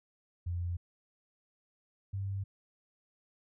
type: tone pair in turn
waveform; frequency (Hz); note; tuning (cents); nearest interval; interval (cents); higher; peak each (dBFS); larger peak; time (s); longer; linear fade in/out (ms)
sine; 87.31 / 98; F2 / G2; 0 / 0; major second; 200; second; -32 / -33; first; 0.46-0.77 / 2.13-2.44; neither; 10
effects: none